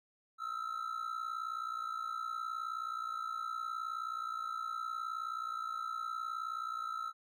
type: ring-modulated tone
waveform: triangle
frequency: 1318.5 Hz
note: E6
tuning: in tune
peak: -32 dBFS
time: 0.38-7.13 s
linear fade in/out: 50 ms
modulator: 29.6 Hz
effects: none